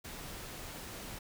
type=noise; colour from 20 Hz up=pink; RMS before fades=-45 dBFS; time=0.04-1.19 s; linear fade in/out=10 ms; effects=none